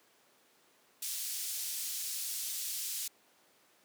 white band-pass noise, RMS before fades -38 dBFS, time 1.02-3.08 s, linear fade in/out 5 ms, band 4000 to 14000 Hz, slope 12 dB/octave, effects pink hiss -66 dBFS RMS until 3.84 s + high-pass 300 Hz 12 dB/octave

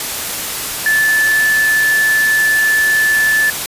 sine tone in noise, 1745 Hz, A6, 15 cents flat, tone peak -10 dBFS, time 0.86-3.5 s, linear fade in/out 2 ms, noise white, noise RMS -21 dBFS, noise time 0-3.66 s, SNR +8 dB, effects resampled to 32000 Hz

